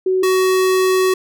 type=tone pair in turn; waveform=sine / square; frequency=374.2 / 374.2 Hz; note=F#4 / F#4; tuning=+20 / +20 cents; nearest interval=unison; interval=0 cents; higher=neither; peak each=-13 dBFS; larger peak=neither; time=0.06-0.23 / 0.23-1.14 s; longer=second; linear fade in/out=5 ms; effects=none